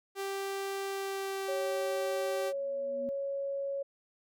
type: tone with pitch glide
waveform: sawtooth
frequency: 392 to 388.2 Hz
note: G4 to G4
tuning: 0 to -17 cents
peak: -30 dBFS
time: 0.15-2.53 s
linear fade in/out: 50 ms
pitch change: -17 cents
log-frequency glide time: 0.87-1.47 s
type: tone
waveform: sine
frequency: 554.4 Hz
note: C#5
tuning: in tune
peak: -32 dBFS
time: 1.48-3.83 s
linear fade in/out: 10 ms
type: tone with exponential growth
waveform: sine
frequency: 243.2 Hz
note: B3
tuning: 26 cents flat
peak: -37 dBFS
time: 2.44-3.09 s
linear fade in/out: 0 ms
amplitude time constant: 140 ms
effects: none